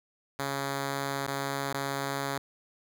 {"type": "tone with dropouts", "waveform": "5% pulse", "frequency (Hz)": 138.59, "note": "C#3", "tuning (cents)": 0, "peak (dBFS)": -19, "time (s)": [0.39, 2.38], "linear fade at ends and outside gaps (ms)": 2, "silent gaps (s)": [[1.265, 1.277], [1.728, 1.743]], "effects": []}